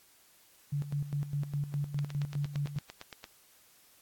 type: tone with tremolo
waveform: sine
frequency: 143.8 Hz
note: D3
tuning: 36 cents flat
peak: -29 dBFS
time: 0.72-2.79 s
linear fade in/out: 10 ms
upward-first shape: square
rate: 4.9 Hz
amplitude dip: 70%
type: click train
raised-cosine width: 0.2 ms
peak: -27 dBFS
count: 12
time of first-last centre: 1.99-3.241 s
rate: 8.79 Hz
effects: white hiss -62 dBFS RMS until 4.01 s + AAC 64 kbps